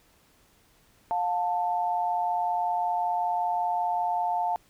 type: tone pair together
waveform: sine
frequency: 710.3 / 885 Hz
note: F5 / A5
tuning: +29 / +10 cents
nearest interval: major third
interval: 381 cents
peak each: -27 dBFS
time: 1.11-4.56 s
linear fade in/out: 0 ms
effects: pink hiss -62 dBFS RMS until 4.69 s